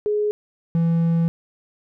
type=tone pair in turn; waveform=sine / triangle; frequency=419 / 166.76 Hz; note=G#4 / E3; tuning=+15 / +20 cents; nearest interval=octave + major third; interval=1595 cents; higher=first; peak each=-18 / -14 dBFS; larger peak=second; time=0.06-0.31 / 0.75-1.28 s; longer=second; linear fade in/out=0 ms; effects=none